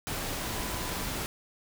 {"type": "tone in noise", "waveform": "sine", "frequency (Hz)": 1000, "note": "B5", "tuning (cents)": 21, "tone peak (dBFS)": -44, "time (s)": [0.4, 1.04], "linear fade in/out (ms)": 0, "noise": "pink", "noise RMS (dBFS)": -34, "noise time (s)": [0.07, 1.26], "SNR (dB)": -13, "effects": []}